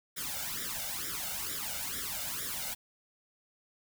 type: noise with flanger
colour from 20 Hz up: white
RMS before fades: -37 dBFS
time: 0.16-2.75 s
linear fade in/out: 20 ms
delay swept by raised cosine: 0.55 to 1.41 ms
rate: 2.2 Hz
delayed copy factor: +0.95
effects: none